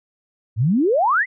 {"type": "exponential sweep", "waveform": "sine", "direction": "up", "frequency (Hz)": [98.3, 2128], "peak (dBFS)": -14, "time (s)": [0.56, 1.26], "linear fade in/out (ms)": 50, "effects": []}